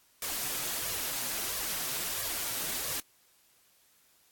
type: noise with flanger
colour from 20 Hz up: white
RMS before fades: -34 dBFS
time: 0.22-3 s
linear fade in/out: 2 ms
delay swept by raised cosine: 1.7 to 7.7 ms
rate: 1.5 Hz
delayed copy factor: +0.65
effects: white hiss -65 dBFS RMS until 4.31 s + AAC 64 kbps